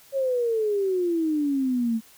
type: exponential sweep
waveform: sine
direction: down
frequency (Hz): 554.4 to 220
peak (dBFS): -21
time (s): 0.12-2.01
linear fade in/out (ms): 50
effects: white hiss -53 dBFS RMS until 2.17 s